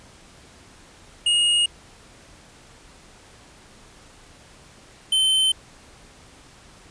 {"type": "tone pair in turn", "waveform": "square", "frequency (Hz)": [2864, 3081], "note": ["F7", "G7"], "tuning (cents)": [43, -31], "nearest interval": "minor second", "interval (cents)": 126, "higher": "second", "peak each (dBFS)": -17, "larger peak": "neither", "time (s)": [[1.26, 1.66], [5.12, 5.52]], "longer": "neither", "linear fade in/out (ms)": 5, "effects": ["pink hiss -49 dBFS RMS until 6.9 s", "resampled to 22050 Hz"]}